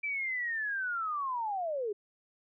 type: linear sweep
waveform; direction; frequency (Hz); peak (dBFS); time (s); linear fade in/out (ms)
sine; down; 2341 to 392; -31; 0.03-1.93; 10
effects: none